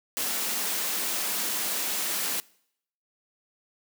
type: high-pass noise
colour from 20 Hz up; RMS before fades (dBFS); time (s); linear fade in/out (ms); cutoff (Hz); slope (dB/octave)
white; -29; 0.17-2.4; 0; 170; 96
effects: noise-tail reverb RT60 0.7 s tail -24 dB re dry